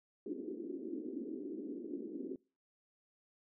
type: band-pass noise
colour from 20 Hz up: white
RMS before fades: -43 dBFS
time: 0.26-2.36 s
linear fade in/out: 2 ms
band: 240 to 380 Hz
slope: 48 dB/octave
effects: noise-tail reverb RT60 0.4 s tail -26 dB re dry